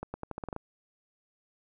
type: accelerating click train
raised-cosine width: 1 ms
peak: -22 dBFS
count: 9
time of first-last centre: 0.03-0.564 s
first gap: 110 ms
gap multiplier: 0.85
effects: none